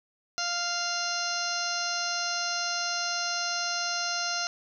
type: harmonic tone with a mistuned harmonic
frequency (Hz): 697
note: F5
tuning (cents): -4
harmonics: 1 / 2 / 3 / 4 / 5 / 6 / 7 / 8 / 9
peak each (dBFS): -36 / -33 / -43 / -38 / -45 / -35 / -37 / -36 / -37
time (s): 0.38-4.47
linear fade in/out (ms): 0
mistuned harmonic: 7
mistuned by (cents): +56
effects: none